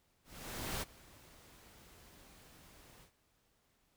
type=noise with ADSR envelope; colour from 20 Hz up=pink; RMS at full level=-38 dBFS; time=0.24-3.12 s; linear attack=580 ms; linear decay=24 ms; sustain=-22 dB; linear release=100 ms; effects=pink hiss -75 dBFS RMS until 3.96 s

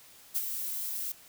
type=noise with ADSR envelope; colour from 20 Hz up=violet; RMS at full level=-28 dBFS; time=0.34-1.12 s; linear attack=26 ms; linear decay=38 ms; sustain=-7 dB; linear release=4 ms; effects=white hiss -55 dBFS RMS until 1.28 s

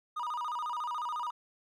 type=tone with vibrato; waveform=triangle; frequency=1090 Hz; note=C#6; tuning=29 cents flat; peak=-31 dBFS; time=0.16-1.31 s; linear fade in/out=10 ms; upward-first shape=square; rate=14 Hz; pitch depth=210 cents each way; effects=none

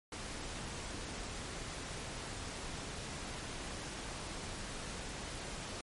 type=noise; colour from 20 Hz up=pink; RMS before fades=-43 dBFS; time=0.12-5.81 s; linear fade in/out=2 ms; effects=low-pass 10000 Hz 12 dB/octave + MP3 48 kbps

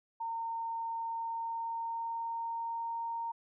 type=tone with pitch glide; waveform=sine; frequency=915 to 924 Hz; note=A#5 to A#5; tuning=-32 to -16 cents; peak=-34 dBFS; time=0.2-3.32 s; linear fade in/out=10 ms; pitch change=+16 cents; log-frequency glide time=1.06-3.05 s; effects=none

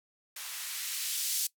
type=noise with band-pass filter sweep; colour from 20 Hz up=violet; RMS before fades=-35 dBFS; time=0.36-1.47 s; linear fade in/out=5 ms; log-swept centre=1100 to 4800 Hz; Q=0.82; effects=noise-tail reverb RT60 0.1 s tail -20 dB re dry

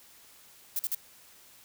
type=noise bursts; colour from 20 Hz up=violet; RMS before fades=-30 dBFS; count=3; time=0.76-0.948 s; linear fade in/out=2 ms; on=32 ms; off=46 ms; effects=white hiss -56 dBFS RMS until 1.64 s

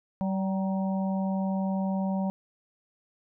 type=harmonic tone with a mistuned harmonic; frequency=192 Hz; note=G3; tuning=36 cents flat; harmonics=1 / 3 / 4 / 5; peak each=-26 / -36 / -38 / -40 dBFS; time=0.21-2.3 s; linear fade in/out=0 ms; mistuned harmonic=5; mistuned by=-37 cents; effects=none

